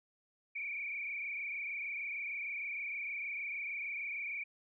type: tone with frequency modulation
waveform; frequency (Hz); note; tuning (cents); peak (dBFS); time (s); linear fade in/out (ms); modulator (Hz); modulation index
sine; 2313; D7; -27; -37; 0.55-4.44; 10; 26.5; 3.6
effects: none